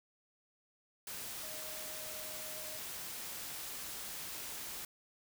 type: tone in noise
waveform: sine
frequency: 622.3 Hz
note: D#5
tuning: in tune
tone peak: -52 dBFS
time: 1.43-2.78 s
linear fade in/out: 2 ms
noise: white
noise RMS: -44 dBFS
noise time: 1.07-4.85 s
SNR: -11 dB
effects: none